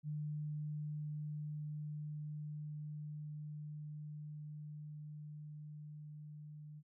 sine tone with level ramp, 150.3 Hz, D3, 40 cents sharp, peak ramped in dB -38 to -49 dBFS, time 0.03-6.83 s, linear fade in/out 50 ms, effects none

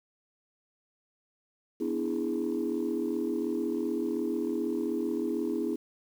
sine chord, E dominant seventh, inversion second, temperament equal, 246.9 / 293.7 / 329.6 / 415.3 Hz, B3 / D4 / E4 / G#4, 0 / 0 / 0 / 0 cents, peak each -33 / -34 / -31 / -33 dBFS, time 1.8-5.76 s, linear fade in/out 10 ms, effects tanh soft clip ceiling -21 dBFS + 9-bit

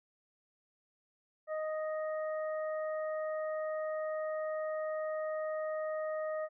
harmonic tone, 622.3 Hz, D#5, in tune, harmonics 1 / 2 / 3, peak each -34 / -44 / -48 dBFS, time 1.47-6.49 s, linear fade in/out 50 ms, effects none

